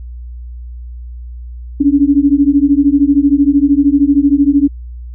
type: beating tone pair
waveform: sine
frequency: 277.2 / 290.2 Hz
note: C#4 / D4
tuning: 0 / -21 cents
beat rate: 13 Hz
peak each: -10 / -10 dBFS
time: 1.8-4.68 s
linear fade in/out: 10 ms
effects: added 60 Hz sine -25 dBFS peak until 5.14 s